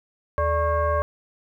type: tone with frequency modulation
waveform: sine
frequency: 587.3 Hz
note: D5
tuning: in tune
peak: -19 dBFS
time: 0.38-1.02 s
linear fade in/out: 0 ms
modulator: 509 Hz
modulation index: 1.3
effects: 10-bit